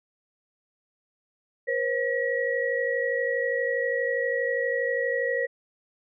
sine tone cluster, 482.6 / 535 / 1915 Hz, B4 / C5 / A#6, -40 / +38 / +46 cents, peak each -28 dBFS, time 1.67-5.47 s, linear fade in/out 20 ms, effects none

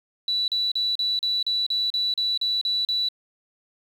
sine tone bursts, 3951 Hz, B7, in tune, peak -21 dBFS, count 12, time 0.28-3.087 s, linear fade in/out 2 ms, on 200 ms, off 37 ms, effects 8-bit

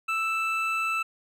triangle tone pair together, 1321 / 2642 Hz, E6 / E7, +3 / +3 cents, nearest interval octave, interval 1200 cents, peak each -26 dBFS, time 0.08-1.03 s, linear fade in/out 10 ms, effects none

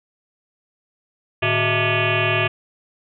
sine tone with frequency modulation, 1181 Hz, D6, 9 cents sharp, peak -16 dBFS, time 1.42-2.48 s, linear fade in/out 10 ms, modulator 258 Hz, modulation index 6.8, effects none

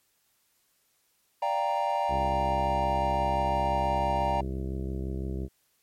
triangle chord, G minor seventh, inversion second, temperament equal with one note detuned, 587.3 / 698.5 / 787.2 / 932.3 Hz, D5 / F5 / G5 / Bb5, 0 / 0 / +7 / 0 cents, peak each -30 / -31 / -28 / -27 dBFS, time 1.42-4.41 s, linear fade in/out 5 ms
harmonic tone, 65.9 Hz, C2, 13 cents sharp, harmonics 1 / 2 / 3 / 4 / 5 / 6 / 7 / 8 / 9 / 10, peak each -32 / -37 / -38 / -46 / -40 / -41 / -51 / -54 / -55 / -55 dBFS, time 2.08-5.49 s, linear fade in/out 50 ms
effects white hiss -70 dBFS RMS until 5.82 s + MP3 64 kbps

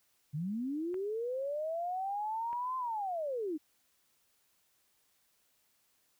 sine linear two-way sweep, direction up then down, 138.59 to 1042 to 286.9 Hz, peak -33 dBFS, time 0.33-3.58 s, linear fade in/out 20 ms, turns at 2.77 s
clicks, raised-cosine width 0.5 ms, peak -35 dBFS, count 2, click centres 0.943 / 2.53 s
effects white hiss -73 dBFS RMS until 6.19 s

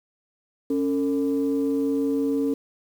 sine tone pair together, 277.2 / 451.1 Hz, C#4 / A4, 0 / +43 cents, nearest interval minor sixth, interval 843 cents, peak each -21 / -25 dBFS, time 0.7-2.54 s, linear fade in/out 5 ms, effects tanh soft clip ceiling -15 dBFS + 8-bit

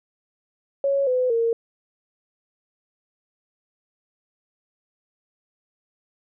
sine tone with pitch steps, 554.4 / 505.5 / 460.8 Hz, C#5 / B4 / A#4, 0 / +40 / -20 cents, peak -18 dBFS, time 0.84-1.53 s, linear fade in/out 2 ms, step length 230 ms, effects none

